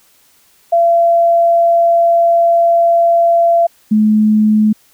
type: tone pair in turn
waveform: sine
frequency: 680 / 214.2 Hz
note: F5 / A3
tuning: -46 / -46 cents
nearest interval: octave + minor sixth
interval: 2000 cents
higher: first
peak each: -7 dBFS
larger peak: neither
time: 0.72-3.67 / 3.91-4.73 s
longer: first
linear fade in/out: 10 ms
effects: white hiss -51 dBFS RMS until 4.93 s